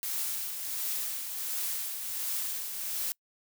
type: noise with tremolo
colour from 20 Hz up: blue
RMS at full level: -32 dBFS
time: 0.03-3.12 s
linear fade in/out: 0 ms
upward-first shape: triangle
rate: 1.4 Hz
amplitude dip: 50%
effects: noise-tail reverb RT60 0.1 s tail -26 dB re dry